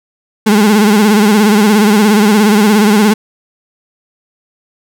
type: tone with vibrato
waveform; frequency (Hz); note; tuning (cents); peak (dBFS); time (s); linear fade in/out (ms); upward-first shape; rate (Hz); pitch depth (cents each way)
35% pulse; 210; G#3; +19; -4; 0.46-3.14; 10; sine; 17; 84
effects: none